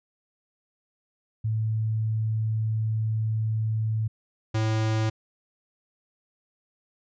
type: tone pair in turn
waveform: sine / square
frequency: 110 / 110 Hz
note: A2 / A2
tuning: 0 / 0 cents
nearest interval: unison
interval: 0 cents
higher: neither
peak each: -23 dBFS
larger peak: neither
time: 1.44-4.08 / 4.54-5.1 s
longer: first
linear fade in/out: 10 ms
effects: resampled to 16000 Hz